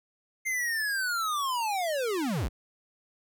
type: linear sweep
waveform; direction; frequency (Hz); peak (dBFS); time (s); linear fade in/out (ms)
square; down; 2110 to 31; -28; 0.45-2.49; 20
effects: none